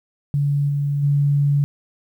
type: tone with level steps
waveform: sine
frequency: 143 Hz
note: D3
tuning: 46 cents flat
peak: -16 / -18 / -14 dBFS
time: 0.34-1.64 s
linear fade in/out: 0 ms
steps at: 0.68 / 1.02 s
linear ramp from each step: 20 ms
effects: 9-bit